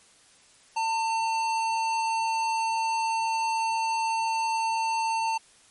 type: tone with hard clipping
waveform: sine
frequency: 899 Hz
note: A5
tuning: 37 cents sharp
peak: -26 dBFS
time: 0.76-5.38 s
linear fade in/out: 10 ms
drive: 16 dB
effects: white hiss -57 dBFS RMS until 5.7 s + MP3 48 kbps